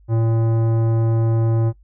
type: tone with tanh clipping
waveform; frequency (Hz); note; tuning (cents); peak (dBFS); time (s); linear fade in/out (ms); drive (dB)
sine; 113.6; A#2; -44; -17; 0.08-1.73; 50; 15
effects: noise-tail reverb RT60 0.1 s tail -21 dB re dry + added 50 Hz sine -47 dBFS peak until 1.83 s